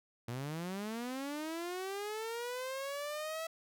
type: linear sweep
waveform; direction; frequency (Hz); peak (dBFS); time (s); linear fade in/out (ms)
sawtooth; up; 114.1 to 656; -34; 0.28-3.47; 5
effects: none